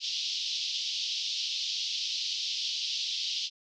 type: band-pass noise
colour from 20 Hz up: pink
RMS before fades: -33 dBFS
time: 0-3.5 s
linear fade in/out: 50 ms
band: 3000 to 5500 Hz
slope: 48 dB/octave
effects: none